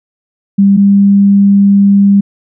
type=tone pair in turn; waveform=sine; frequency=198.2 / 199.46 Hz; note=G3 / G3; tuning=+19 / +30 cents; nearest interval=unison; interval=11 cents; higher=second; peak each=-3 dBFS; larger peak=neither; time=0.58-0.77 / 0.77-2.21 s; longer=second; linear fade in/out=10 ms; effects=none